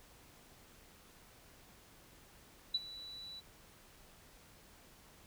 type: tone with ADSR envelope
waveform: sine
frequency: 3951 Hz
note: B7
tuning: in tune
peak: -28 dBFS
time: 2.74-3.41 s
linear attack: 8 ms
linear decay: 33 ms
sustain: -18 dB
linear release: 23 ms
effects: pink hiss -61 dBFS RMS until 5.26 s